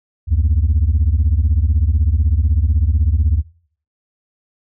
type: beating tone pair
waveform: sine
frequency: 69.6 / 85.6 Hz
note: C#2 / F2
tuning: +8 / -34 cents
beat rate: 16 Hz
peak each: -13 dBFS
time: 0.27-3.43 s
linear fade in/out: 50 ms
effects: noise-tail reverb RT60 0.5 s tail -19 dB re dry + tanh soft clip ceiling -8 dBFS